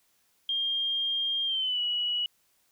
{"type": "tone with pitch glide", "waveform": "sine", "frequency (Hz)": [3211, 2928], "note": ["G7", "F#7"], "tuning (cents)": [41, -19], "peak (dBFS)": -26, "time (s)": [0.49, 2.26], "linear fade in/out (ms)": 2, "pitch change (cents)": -160, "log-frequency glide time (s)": [1.45, 1.81], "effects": ["white hiss -69 dBFS RMS until 2.71 s"]}